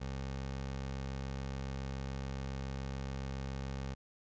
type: tone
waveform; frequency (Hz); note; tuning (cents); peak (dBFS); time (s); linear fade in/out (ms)
20% pulse; 67.1; C2; +44; -33; 0-3.95; 20
effects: resampled to 16000 Hz